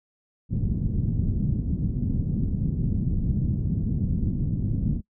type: low-pass noise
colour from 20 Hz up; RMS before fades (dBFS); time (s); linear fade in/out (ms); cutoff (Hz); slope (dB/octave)
white; -25; 0.49-5.02; 50; 200; 24
effects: noise-tail reverb RT60 0.1 s tail -25 dB re dry